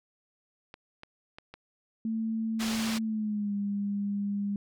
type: clicks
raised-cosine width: 0.3 ms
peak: -28 dBFS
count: 4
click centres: 0.741 / 1.034 / 1.385 / 1.54 s
type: tone with pitch glide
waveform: sine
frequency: 223 to 202.1 Hz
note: A3 to G#3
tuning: +23 to -47 cents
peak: -28 dBFS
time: 2.05-4.56 s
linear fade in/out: 2 ms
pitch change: -170 cents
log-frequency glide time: 3-3.54 s
type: low-pass noise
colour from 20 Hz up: white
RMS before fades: -36 dBFS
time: 2.59-2.99 s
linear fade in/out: 20 ms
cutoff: 5400 Hz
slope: 12 dB/octave
effects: none